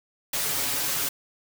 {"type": "noise with comb filter", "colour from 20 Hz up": "white", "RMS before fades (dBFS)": -27, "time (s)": [0.33, 1.09], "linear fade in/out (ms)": 5, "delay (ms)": 7.1, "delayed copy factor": 0.85, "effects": []}